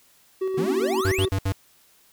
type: tone with tremolo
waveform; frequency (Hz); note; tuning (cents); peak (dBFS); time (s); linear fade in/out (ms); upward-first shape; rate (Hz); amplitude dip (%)
triangle; 378.8; F#4; +41; -20; 0.41-1.29; 10; square; 7.5; 30
type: exponential sweep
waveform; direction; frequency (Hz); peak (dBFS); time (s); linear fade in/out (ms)
square; up; 138.59 to 3780; -27; 0.57-1.26; 10
type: chord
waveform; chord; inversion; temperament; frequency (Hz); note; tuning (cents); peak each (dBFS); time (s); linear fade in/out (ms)
triangle; A# diminished seventh; none; equal; 233.1 / 277.2 / 329.6 / 392; A#3 / C#4 / E4 / G4; 0 / 0 / 0 / 0; -29 / -31 / -33 / -31; 0.57-1.01; 10
type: tone bursts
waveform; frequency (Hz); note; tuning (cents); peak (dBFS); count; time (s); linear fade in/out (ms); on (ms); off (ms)
square; 96.7; G2; -23; -22; 4; 1.05-1.521; 0; 66; 69
effects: white hiss -58 dBFS RMS until 2.12 s